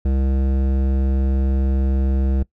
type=tone with hard clipping; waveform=sine; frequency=66.6 Hz; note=C2; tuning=31 cents sharp; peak=-18 dBFS; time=0.05-2.43 s; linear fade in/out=5 ms; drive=14 dB; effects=noise-tail reverb RT60 0.1 s tail -21 dB re dry